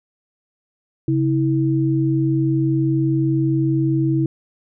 sine tone pair together, 136.1 / 323.7 Hz, C#3 / E4, -31 / -31 cents, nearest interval octave + minor third, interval 1500 cents, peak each -18 dBFS, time 1.08-4.26 s, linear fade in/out 2 ms, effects none

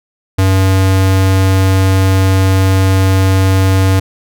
square tone, 95.3 Hz, G2, 48 cents flat, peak -8 dBFS, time 0.38-4 s, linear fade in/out 10 ms, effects none

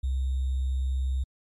sine tone with sample-and-hold, 65.41 Hz, C2, in tune, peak -24 dBFS, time 0.03-1.24 s, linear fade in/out 10 ms, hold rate 3675 Hz, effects MP3 48 kbps

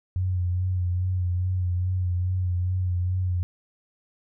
sine tone with vibrato, 90.7 Hz, F#2, 34 cents flat, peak -22 dBFS, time 0.16-3.43 s, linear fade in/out 0 ms, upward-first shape sine, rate 2.4 Hz, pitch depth 37 cents each way, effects none

